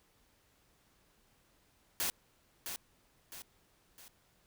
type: noise with echo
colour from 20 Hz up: white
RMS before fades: -34 dBFS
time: 2-2.1 s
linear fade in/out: 0 ms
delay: 660 ms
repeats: 3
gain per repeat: -7 dB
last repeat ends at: 4.08 s
effects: pink hiss -70 dBFS RMS until 4.46 s